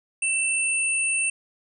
sine tone pair together, 2666 / 8967 Hz, E7 / C#9, +19 / +19 cents, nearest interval octave + major sixth, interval 2100 cents, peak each -23 / -25 dBFS, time 0.22-1.3 s, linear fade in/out 5 ms, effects none

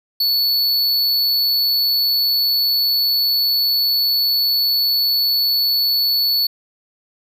square tone, 4435 Hz, C#8, in tune, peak -15 dBFS, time 0.2-6.47 s, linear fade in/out 5 ms, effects none

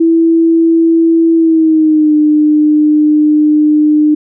sine tone with pitch glide, 329.6 to 302.2 Hz, E4 to D4, 0 to +50 cents, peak -5 dBFS, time 0-4.15 s, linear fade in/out 10 ms, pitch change -150 cents, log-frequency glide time 1.35-2.14 s, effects none

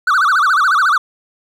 triangle tone with vibrato, 1318.5 Hz, E6, in tune, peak -8 dBFS, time 0.07-0.98 s, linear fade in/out 5 ms, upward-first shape sine, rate 14 Hz, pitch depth 270 cents each way, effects none

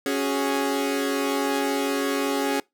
sawtooth chord, C# suspended fourth, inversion none, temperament equal, 277.2 / 370 / 415.3 Hz, C#4 / F#4 / G#4, 0 / 0 / 0 cents, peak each -21 / -27 / -23 dBFS, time 0.06-2.6 s, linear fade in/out 2 ms, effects noise-tail reverb RT60 0.2 s tail -25 dB re dry

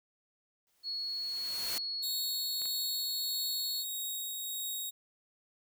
white noise with exponential growth, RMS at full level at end -36 dBFS, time 0.67-1.78 s, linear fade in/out 0 ms, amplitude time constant 240 ms
sine tone, 4348 Hz, C#8, 34 cents flat, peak -34 dBFS, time 0.83-3.85 s, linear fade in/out 50 ms
10% pulse tone with tremolo, 3769 Hz, A#7, 18 cents sharp, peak -27 dBFS, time 2.02-4.91 s, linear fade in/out 20 ms, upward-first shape triangle, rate 1.6 Hz, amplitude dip 25%
clicks, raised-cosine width 0.3 ms, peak -33 dBFS, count 2, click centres 2.618 / 2.656 s
effects none

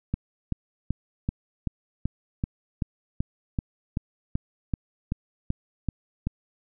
click train, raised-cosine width 5 ms, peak -13 dBFS, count 17, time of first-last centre 0.14-6.27 s, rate 2.61 Hz, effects none

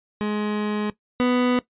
30% pulse tone pair in turn, 210 / 248.2 Hz, G#3 / B3, +19 / +9 cents, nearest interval minor third, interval 290 cents, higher second, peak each -20 / -15 dBFS, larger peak second, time 0.21-0.9 / 1.2-1.59 s, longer first, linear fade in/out 0 ms, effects noise-tail reverb RT60 0.1 s tail -17 dB re dry + resampled to 8000 Hz

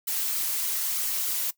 blue noise with flanger, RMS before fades -28 dBFS, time 0.07-1.51 s, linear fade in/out 10 ms, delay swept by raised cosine 1.1 to 6.7 ms, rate 3.3 Hz, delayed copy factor -0.95, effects noise-tail reverb RT60 0.1 s tail -19 dB re dry

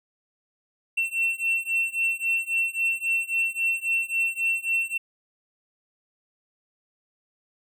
triangle beating tone pair, 2701 / 2704.7 Hz, E7 / E7, +42 / +44 cents, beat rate 3.7 Hz, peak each -25 / -24 dBFS, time 0.97-4.98 s, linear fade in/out 10 ms, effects none

